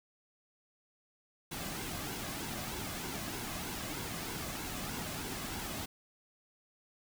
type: noise with flanger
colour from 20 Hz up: pink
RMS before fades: -40 dBFS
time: 1.51-5.86 s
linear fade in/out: 10 ms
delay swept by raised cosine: 1.6 to 2.21 ms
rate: 3.2 Hz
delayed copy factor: -0.5
effects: none